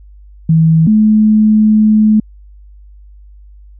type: tone pair in turn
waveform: sine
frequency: 161.1 / 215 Hz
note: E3 / A3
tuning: -39 / -40 cents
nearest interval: perfect fourth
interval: 499 cents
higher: second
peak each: -5 dBFS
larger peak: neither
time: 0.49-0.87 / 0.87-2.2 s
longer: second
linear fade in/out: 5 ms
effects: added 50 Hz sine -35 dBFS peak until 3.79 s